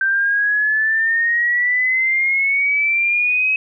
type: exponential sweep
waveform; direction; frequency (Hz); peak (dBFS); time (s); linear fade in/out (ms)
sine; up; 1560 to 2560; -14; 0.01-3.56; 2
effects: none